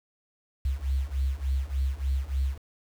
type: beating tone pair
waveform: sine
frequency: 65.5 / 68.9 Hz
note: C2 / C#2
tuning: +2 / -10 cents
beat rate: 3.4 Hz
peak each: -28 / -27 dBFS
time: 0.65-2.58 s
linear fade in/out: 5 ms
effects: tanh soft clip ceiling -18 dBFS + 8-bit